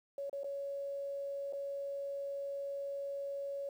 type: tone with dropouts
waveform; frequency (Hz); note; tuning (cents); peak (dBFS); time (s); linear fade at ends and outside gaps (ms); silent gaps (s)
sine; 559; C#5; +14; -37; 0.18-3.69; 2; 0.296-0.329 / 0.434-0.443 / 1.526-1.533
effects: 11-bit